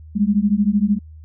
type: beating tone pair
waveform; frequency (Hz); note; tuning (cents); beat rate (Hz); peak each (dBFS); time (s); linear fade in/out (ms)
sine; 199.1 / 212.1; G3 / G#3; +27 / +37; 13; -17; 0.15-0.99; 20
effects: added 78 Hz sine -37 dBFS peak until 1.24 s